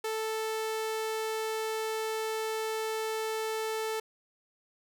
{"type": "tone", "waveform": "sawtooth", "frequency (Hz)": 440, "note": "A4", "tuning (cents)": 0, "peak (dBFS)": -27, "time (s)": [0.04, 4], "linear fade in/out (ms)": 5, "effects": []}